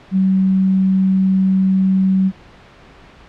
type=tone; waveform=sine; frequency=190 Hz; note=F#3; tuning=46 cents sharp; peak=-11 dBFS; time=0.11-2.32 s; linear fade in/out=50 ms; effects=pink hiss -43 dBFS RMS until 3.28 s + low-pass 3000 Hz 12 dB/octave